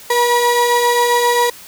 35% pulse tone pair together, 480 / 967.5 Hz, B4 / B5, -49 / -36 cents, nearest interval octave, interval 1213 cents, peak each -13 dBFS, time 0.1-1.5 s, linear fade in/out 5 ms, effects white hiss -38 dBFS RMS until 1.67 s

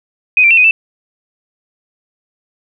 sine tone with pitch steps, 2503 / 2354 / 2695 / 2497 / 2650 Hz, D#7 / D7 / E7 / D#7 / E7, +10 / +3 / +38 / +6 / +9 cents, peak -5 dBFS, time 0.37-0.71 s, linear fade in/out 2 ms, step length 68 ms, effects none

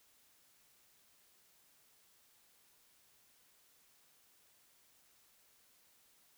silence, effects white hiss -69 dBFS RMS until 6.37 s

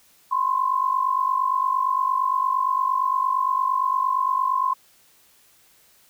sine tone pair together, 1020.3 / 1069 Hz, C6 / C6, -44 / +37 cents, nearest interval minor second, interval 81 cents, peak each -22 dBFS, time 0.31-4.74 s, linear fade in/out 10 ms, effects white hiss -57 dBFS RMS until 6.09 s

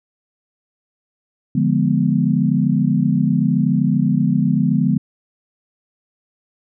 sine chord, D diminished seventh, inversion none, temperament equal, 146.83 / 174.61 / 207.7 / 246.9 Hz, D3 / F3 / Ab3 / Cb4, 0 / 0 / 0 / 0 cents, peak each -19 dBFS, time 1.55-4.98 s, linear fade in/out 5 ms, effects none

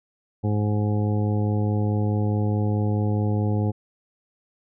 harmonic tone, 104.7 Hz, G#2, 15 cents sharp, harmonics 1 / 2 / 3 / 4 / 5 / 7 / 8, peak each -21 / -27 / -31 / -33 / -35 / -38 / -39 dBFS, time 0.43-3.72 s, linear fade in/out 20 ms, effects none

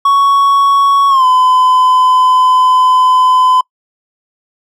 triangle tone with pitch glide, 1114 to 1015.7 Hz, C#6 to B5, +8 to +48 cents, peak -4 dBFS, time 0.05-3.61 s, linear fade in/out 5 ms, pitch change -160 cents, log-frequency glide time 1.09-1.25 s, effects noise-tail reverb RT60 0.1 s tail -26 dB re dry

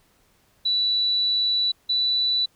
sine tone pair in turn, 3951 / 3965 Hz, B7 / B7, 0 / +6 cents, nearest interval unison, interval 6 cents, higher second, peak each -19 dBFS, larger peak neither, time 0.65-1.72 / 1.89-2.46 s, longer first, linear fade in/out 10 ms, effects pink hiss -62 dBFS RMS until 2.55 s

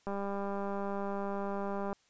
click train, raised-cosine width 1 ms, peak -24 dBFS, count 371, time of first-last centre 0.07-1.929 s, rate 199 Hz, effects white hiss -69 dBFS RMS until 2.09 s + resampled to 16000 Hz

